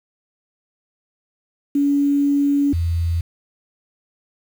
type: tone pair in turn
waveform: sine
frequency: 283.9 / 84.4 Hz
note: C#4 / E2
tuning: +41 / +41 cents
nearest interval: octave + major sixth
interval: 2100 cents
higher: first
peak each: -14 / -17 dBFS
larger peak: first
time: 1.75-2.73 / 2.73-3.21 s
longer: first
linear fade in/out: 5 ms
effects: 7-bit